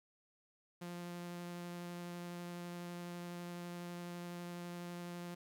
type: tone with vibrato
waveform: sawtooth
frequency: 174.61 Hz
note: F3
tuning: in tune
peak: -40 dBFS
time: 0.81-5.35 s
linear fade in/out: 10 ms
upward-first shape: triangle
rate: 12 Hz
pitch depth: 9 cents each way
effects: 13-bit